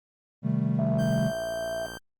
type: chord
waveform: triangle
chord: A half-diminished seventh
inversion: first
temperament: equal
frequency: 130.81 / 155.56 / 196 / 220 Hz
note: C3 / Eb3 / G3 / A3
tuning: 0 / 0 / 0 / 0 cents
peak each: -27 dBFS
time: 0.42-1.32 s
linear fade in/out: 50 ms
type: tone with vibrato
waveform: sine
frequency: 659.3 Hz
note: E5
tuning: in tune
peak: -29 dBFS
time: 0.79-1.86 s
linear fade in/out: 0 ms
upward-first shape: triangle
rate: 14 Hz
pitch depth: 13 cents each way
type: click train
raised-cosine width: 1 ms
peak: -26 dBFS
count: 69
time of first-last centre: 0.8-1.97 s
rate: 58.1 Hz
type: tone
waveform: sawtooth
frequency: 1567 Hz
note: G6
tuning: 1 cent flat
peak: -36 dBFS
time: 0.98-1.99 s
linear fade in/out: 20 ms
effects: Opus 32 kbps

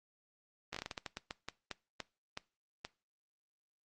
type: slowing click train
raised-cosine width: 0.2 ms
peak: -22 dBFS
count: 16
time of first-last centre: 0.73-2.85 s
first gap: 15 ms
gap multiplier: 1.28
effects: noise-tail reverb RT60 0.3 s tail -20 dB re dry + Opus 32 kbps

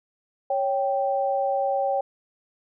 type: tone pair together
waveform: sine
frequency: 553.7 / 783 Hz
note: C#5 / G5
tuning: -2 / -2 cents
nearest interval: tritone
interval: 600 cents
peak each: -24 dBFS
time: 0.5-2.01 s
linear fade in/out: 5 ms
effects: none

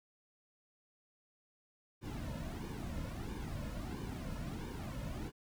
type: noise with flanger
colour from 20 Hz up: brown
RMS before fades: -42 dBFS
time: 2.01-5.32 s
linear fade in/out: 50 ms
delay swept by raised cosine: 1.5 to 2.6 ms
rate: 1.5 Hz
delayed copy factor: -0.75
effects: none

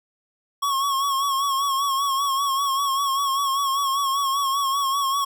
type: tone with vibrato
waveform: square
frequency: 1101 Hz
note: C#6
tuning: 12 cents flat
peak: -21 dBFS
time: 0.62-5.25 s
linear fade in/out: 10 ms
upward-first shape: sine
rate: 5.1 Hz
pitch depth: 52 cents each way
effects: none

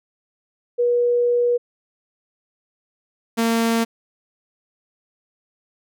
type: tone pair in turn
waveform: sine / sawtooth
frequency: 482.7 / 228.8 Hz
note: B4 / A#3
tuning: -40 / -32 cents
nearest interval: octave + minor second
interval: 1292 cents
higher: first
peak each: -15 / -13 dBFS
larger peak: second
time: 0.78-1.58 / 3.37-3.85 s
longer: first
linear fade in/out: 20 ms
effects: none

